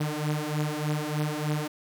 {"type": "beating tone pair", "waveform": "sawtooth", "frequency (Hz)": [149.3, 152.6], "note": ["D3", "D#3"], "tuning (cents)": [29, -33], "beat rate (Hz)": 3.3, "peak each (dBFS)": -26, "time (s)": [0, 1.68], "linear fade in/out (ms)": 10, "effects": []}